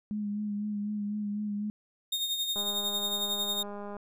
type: tone with vibrato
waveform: sine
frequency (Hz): 207.7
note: G#3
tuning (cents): 0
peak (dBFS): -30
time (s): 0.11-1.7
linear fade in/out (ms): 0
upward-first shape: sine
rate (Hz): 4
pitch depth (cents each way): 29
type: tone with tremolo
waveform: 40% pulse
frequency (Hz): 3693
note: A#7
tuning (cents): -17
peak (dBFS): -26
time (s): 2.12-3.63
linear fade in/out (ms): 5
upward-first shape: sine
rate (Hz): 11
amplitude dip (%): 50
type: click train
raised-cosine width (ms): 1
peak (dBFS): -28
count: 288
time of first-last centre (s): 2.56-3.967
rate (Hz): 204
effects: none